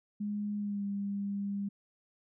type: tone with pitch glide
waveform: sine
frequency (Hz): 206.9 to 200.4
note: G#3 to G3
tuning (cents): -6 to +38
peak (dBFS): -32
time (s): 0.2-1.69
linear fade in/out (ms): 10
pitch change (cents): -56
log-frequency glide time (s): 0.57-0.85
effects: none